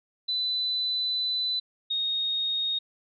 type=tone pair in turn; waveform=sine; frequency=4000 / 3724 Hz; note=B7 / A#7; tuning=+21 / -2 cents; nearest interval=minor second; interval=123 cents; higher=first; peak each=-25 dBFS; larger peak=neither; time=0.28-1.6 / 1.9-2.79 s; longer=first; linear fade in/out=10 ms; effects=none